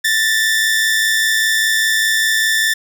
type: tone pair together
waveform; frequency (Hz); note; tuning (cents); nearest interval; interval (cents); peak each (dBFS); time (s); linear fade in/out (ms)
sawtooth; 1766 / 1871; A6 / A#6; +6 / +6; minor second; 100; -10 / -19; 0.04-2.74; 10
effects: none